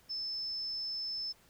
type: tone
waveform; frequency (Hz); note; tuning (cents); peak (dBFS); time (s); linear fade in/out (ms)
sine; 5260; E8; -5; -35; 0.09-1.33; 20
effects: pink hiss -64 dBFS RMS until 1.49 s